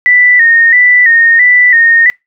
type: tone with vibrato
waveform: sine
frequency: 1911 Hz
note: A#6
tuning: 43 cents sharp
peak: -3 dBFS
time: 0.06-2.1 s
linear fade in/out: 0 ms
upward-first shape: square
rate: 1.5 Hz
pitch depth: 60 cents each way
effects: noise-tail reverb RT60 0.2 s tail -25 dB re dry